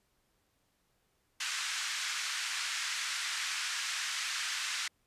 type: band-pass noise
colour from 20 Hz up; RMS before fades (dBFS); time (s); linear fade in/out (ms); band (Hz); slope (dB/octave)
pink; -36; 1.4-4.88; 5; 1400 to 7900; 24
effects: pink hiss -75 dBFS RMS until 5.06 s + resampled to 32000 Hz